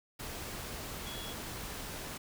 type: tone in noise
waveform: sine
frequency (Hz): 3353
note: G#7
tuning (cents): +16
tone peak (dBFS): -45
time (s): 1.06-1.33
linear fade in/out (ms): 10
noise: pink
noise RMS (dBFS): -42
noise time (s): 0.19-2.18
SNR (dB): -6
effects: none

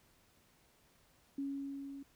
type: tone with level ramp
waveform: sine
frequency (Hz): 277.2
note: C#4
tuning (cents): 0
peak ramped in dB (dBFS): -35 to -45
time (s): 1.38-2.03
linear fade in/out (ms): 5
effects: pink hiss -69 dBFS RMS until 2.15 s

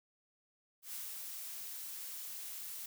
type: noise with ADSR envelope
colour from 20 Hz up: blue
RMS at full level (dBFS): -43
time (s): 0.82-2.86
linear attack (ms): 110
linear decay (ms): 190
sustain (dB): -2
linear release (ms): 3
effects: none

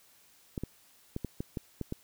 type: clicks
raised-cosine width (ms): 3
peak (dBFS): -21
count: 8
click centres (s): 0.578 / 0.636 / 1.164 / 1.247 / 1.405 / 1.572 / 1.813 / 1.924
effects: white hiss -62 dBFS RMS until 2.03 s

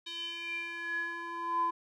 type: tone with band-pass filter sweep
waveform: square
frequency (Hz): 339.1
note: E4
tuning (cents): +49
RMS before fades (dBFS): -36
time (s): 0.06-1.71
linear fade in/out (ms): 10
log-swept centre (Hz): 3500 to 940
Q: 8.3
effects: none

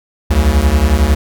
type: beating tone pair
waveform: square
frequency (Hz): 64.5 / 75.5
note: C2 / D2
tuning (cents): -24 / +48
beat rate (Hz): 11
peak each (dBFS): -13 / -12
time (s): 0.3-1.15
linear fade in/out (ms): 10
effects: none

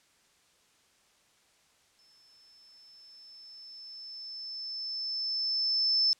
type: tone with exponential growth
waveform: sine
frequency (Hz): 5274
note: E8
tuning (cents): 0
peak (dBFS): -21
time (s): 1.99-6.13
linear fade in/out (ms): 0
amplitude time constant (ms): 900
effects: white hiss -66 dBFS RMS until 6.19 s + low-pass 8000 Hz 12 dB/octave

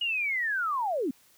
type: linear sweep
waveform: sine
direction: down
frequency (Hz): 2902 to 230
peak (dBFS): -26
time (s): 0.01-1.11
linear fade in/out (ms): 5
effects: white hiss -61 dBFS RMS until 1.37 s

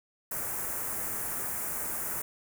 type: band-stop noise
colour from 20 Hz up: white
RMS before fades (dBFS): -34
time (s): 0.31-2.22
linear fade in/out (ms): 5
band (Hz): 1900 to 7600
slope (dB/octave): 24
effects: none

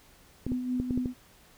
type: tone with tremolo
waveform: sine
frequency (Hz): 250.9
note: B3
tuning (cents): +28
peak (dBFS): -26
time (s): 0.46-1.14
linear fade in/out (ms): 50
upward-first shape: sine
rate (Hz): 4.4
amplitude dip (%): 50
type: clicks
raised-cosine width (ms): 3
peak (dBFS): -19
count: 6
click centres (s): 0.466 / 0.519 / 0.8 / 0.908 / 0.976 / 1.058
effects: pink hiss -58 dBFS RMS until 1.57 s

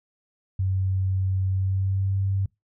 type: tone with pitch glide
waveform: sine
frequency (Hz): 94.8 to 97.24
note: F#2 to G2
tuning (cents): +43 to -13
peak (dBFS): -21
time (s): 0.59-2.46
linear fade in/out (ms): 5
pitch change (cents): +44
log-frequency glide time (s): 1.49-2.17
effects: noise-tail reverb RT60 0.2 s tail -25 dB re dry

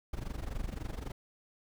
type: noise with amplitude modulation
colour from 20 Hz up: brown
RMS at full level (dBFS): -35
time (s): 0.13-1.12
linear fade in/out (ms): 5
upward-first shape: sine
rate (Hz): 23.7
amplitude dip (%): 85
effects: none

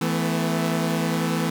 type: chord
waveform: sawtooth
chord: E suspended fourth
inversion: none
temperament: equal with one note detuned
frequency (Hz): 164.81 / 220 / 252.3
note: E3 / A3 / B3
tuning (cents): 0 / 0 / +37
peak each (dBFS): -20 / -23 / -24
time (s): 0.01-1.5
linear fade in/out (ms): 5
effects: none

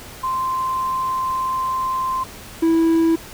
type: tone pair in turn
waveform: sine / triangle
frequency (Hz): 1042 / 328.2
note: C6 / E4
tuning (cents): -7 / -8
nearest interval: octave + minor sixth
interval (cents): 2001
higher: first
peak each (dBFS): -19 / -11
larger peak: second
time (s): 0.23-2.24 / 2.62-3.16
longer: first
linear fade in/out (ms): 10
effects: pink hiss -38 dBFS RMS until 3.33 s

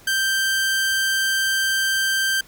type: tone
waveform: sawtooth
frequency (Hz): 1568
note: G6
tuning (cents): 0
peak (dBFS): -15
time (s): 0.07-2.41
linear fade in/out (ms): 5
effects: pink hiss -49 dBFS RMS until 2.47 s

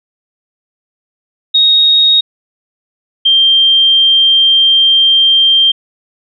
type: tone pair in turn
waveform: sine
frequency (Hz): 3749 / 3170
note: A#7 / G7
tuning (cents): +9 / +19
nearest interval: minor third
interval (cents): 290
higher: first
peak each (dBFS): -5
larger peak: neither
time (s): 1.54-2.21 / 3.25-5.72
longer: second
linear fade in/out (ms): 10
effects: none

